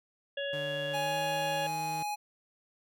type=harmonic tone; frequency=560 Hz; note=C#5; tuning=18 cents sharp; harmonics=1 / 3 / 5 / 6; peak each=-34 / -39 / -41 / -42 dBFS; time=0.37-1.67 s; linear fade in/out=5 ms
type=tone with pitch glide; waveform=sawtooth; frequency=148.5 to 156.51 Hz; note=D3 to D#3; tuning=+20 to +11 cents; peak=-36 dBFS; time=0.53-2.03 s; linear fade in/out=5 ms; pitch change=+91 cents; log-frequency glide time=0.95-1.17 s
type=tone; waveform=square; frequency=833 Hz; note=G#5; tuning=5 cents sharp; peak=-33 dBFS; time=0.93-2.16 s; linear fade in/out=20 ms
effects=none